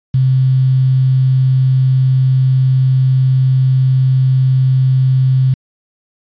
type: tone with quantisation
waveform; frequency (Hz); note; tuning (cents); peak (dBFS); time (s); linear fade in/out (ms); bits
sine; 130.81; C3; 0; -8; 0.14-5.54; 5; 6
effects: resampled to 11025 Hz